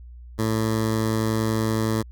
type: tone with notch filter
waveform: 15% pulse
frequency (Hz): 110.7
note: A2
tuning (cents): +11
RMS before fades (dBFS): -23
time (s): 0.38-2.03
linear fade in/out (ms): 20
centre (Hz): 2600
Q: 2
effects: added 60 Hz sine -39 dBFS peak until 2.11 s